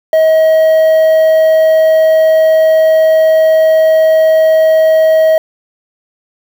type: tone with quantisation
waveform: triangle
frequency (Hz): 636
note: D#5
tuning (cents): +38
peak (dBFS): -3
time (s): 0.13-5.38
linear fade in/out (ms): 2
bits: 5
effects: none